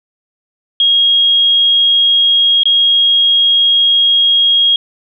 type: tone with dropouts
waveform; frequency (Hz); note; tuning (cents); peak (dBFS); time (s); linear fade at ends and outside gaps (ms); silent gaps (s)
sine; 3273; G#7; -26; -7; 0.8-4.76; 2; 2.634-2.655
effects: none